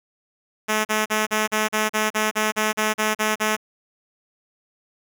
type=tone bursts; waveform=5% pulse; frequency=215.4 Hz; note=A3; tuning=37 cents flat; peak=-8 dBFS; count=14; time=0.68-3.567 s; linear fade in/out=20 ms; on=170 ms; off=39 ms; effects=none

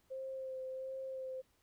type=tone with vibrato; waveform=sine; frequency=525 Hz; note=C5; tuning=6 cents sharp; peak=-40 dBFS; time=0.1-1.42 s; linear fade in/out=20 ms; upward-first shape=sine; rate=1.4 Hz; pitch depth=17 cents each way; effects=pink hiss -74 dBFS RMS until 1.62 s

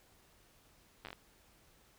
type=slowing click train; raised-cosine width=0.3 ms; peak=-29 dBFS; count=6; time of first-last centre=1.05-1.13 s; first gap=9 ms; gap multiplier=1.29; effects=pink hiss -66 dBFS RMS until 1.98 s

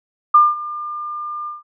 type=tone with ADSR envelope; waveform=sine; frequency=1200 Hz; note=D6; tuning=37 cents sharp; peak=-5 dBFS; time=0.34-1.63 s; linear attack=8 ms; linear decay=200 ms; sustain=-19 dB; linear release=160 ms; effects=none

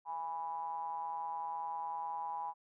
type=ring-modulated tone; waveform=triangle; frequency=81.1 Hz; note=E2; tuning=28 cents flat; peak=-32 dBFS; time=0.05-2.54 s; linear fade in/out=50 ms; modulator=905 Hz; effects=none

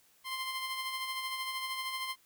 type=tone with tremolo; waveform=15% pulse; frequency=1046.5 Hz; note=C6; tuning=in tune; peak=-27 dBFS; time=0.24-2.16 s; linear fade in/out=50 ms; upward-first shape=sine; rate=13 Hz; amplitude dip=40%; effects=white hiss -66 dBFS RMS until 2.25 s

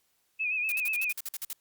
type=tone with vibrato; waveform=sine; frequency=2518 Hz; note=D#7; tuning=20 cents sharp; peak=-27 dBFS; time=0.39-1.13 s; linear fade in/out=20 ms; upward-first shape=sine; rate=8.2 Hz; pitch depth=70 cents each way
type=noise bursts; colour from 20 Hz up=blue; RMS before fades=-35 dBFS; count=11; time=0.69-1.529 s; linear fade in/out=0 ms; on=29 ms; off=52 ms
effects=white hiss -72 dBFS RMS until 1.6 s + Opus 48 kbps

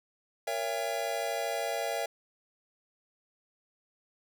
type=chord; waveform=square; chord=A# diminished seventh; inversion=none; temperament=just; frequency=466.2 / 559.4 / 671.3 / 805.5 Hz; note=A#4 / C#5 / E5 / G5; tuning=0 / +16 / +31 / +47 cents; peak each=-39 / -37 / -35 / -38 dBFS; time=0.47-2.06 s; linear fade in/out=5 ms; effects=none

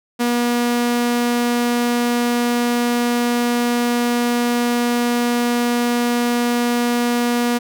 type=tone; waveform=sawtooth; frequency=240.3 Hz; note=B3; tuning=47 cents flat; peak=-12 dBFS; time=0.19-7.59 s; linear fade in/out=20 ms; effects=none

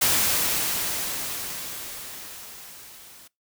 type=noise with level ramp; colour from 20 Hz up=white; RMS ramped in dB=-20 to -48 dBFS; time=0.01-3.28 s; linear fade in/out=10 ms; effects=noise-tail reverb RT60 0.2 s tail -23 dB re dry

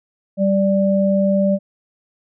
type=tone pair together; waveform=sine; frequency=195.48 / 587.3 Hz; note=G3 / D5; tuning=-5 / 0 cents; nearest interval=octave + perfect fifth; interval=1905 cents; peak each=-15 / -17 dBFS; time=0.37-1.59 s; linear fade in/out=50 ms; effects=none

